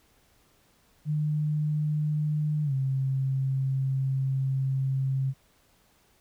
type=tone with pitch glide; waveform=sine; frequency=151.2 to 133.93 Hz; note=D#3 to C3; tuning=-49 to +41 cents; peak=-24 dBFS; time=1.05-5.34 s; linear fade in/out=50 ms; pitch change=-210 cents; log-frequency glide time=2.64-2.73 s; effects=pink hiss -64 dBFS RMS until 6.2 s